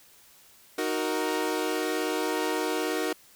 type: chord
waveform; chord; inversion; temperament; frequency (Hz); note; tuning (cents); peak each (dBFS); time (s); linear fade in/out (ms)
sawtooth; D# minor; none; equal; 311.1 / 370 / 466.2; D#4 / F#4 / A#4; 0 / 0 / 0; -27; 0.78-3.13; 5
effects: white hiss -56 dBFS RMS until 3.35 s